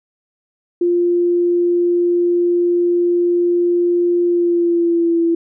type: tone with pitch glide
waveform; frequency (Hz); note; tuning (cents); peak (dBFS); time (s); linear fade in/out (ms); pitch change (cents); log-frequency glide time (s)
sine; 349.2 to 335.2; F4 to E4; 0 to +29; -12; 0.81-5.35; 5; -71; 4.25-5.22
effects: none